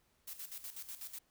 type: noise with tremolo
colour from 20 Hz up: blue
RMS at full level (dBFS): -45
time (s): 0.27-1.19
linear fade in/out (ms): 10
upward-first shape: square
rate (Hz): 8.1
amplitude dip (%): 70
effects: pink hiss -74 dBFS RMS until 1.3 s